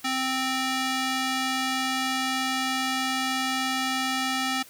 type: tone with band-pass filter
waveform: square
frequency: 261.6 Hz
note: C4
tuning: in tune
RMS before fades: -27 dBFS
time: 0.04-4.63 s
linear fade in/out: 10 ms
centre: 3200 Hz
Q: 0.51
effects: white hiss -50 dBFS RMS until 4.69 s + high-pass 60 Hz 12 dB/octave